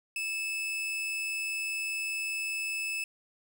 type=tone; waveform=40% pulse; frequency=2615 Hz; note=E7; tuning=15 cents flat; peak=-30 dBFS; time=0.16-3.04 s; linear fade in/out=2 ms; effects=none